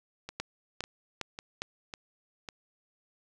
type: two click trains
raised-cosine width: 0.2 ms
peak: -16 / -22 dBFS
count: 4 / 5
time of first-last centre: 0.4-1.62 / 0.29-2.488 s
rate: 2.46 / 1.82 Hz
effects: none